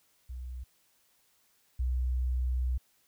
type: tone pair in turn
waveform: sine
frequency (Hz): 62.6 / 62.85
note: B1 / B1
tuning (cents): +24 / +31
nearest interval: unison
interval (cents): 7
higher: second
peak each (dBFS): -37 / -26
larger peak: second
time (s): 0.29-0.64 / 1.79-2.78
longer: second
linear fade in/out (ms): 10
effects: tanh soft clip ceiling -22 dBFS + white hiss -69 dBFS RMS until 3.07 s